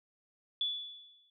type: tone with exponential decay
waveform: sine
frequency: 3443 Hz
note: A7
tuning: 38 cents flat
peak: -28 dBFS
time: 0.61-1.3 s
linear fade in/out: 2 ms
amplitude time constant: 150 ms
effects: none